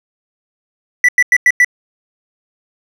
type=tone bursts; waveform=triangle; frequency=1967 Hz; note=B6; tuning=7 cents flat; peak=-4 dBFS; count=5; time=1.04-1.646 s; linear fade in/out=2 ms; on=46 ms; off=94 ms; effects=none